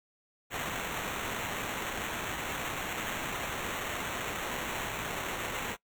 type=noise with sample-and-hold; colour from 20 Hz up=white; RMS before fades=-36 dBFS; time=0.5-5.77 s; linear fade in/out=50 ms; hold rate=4900 Hz; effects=noise-tail reverb RT60 0.1 s tail -21 dB re dry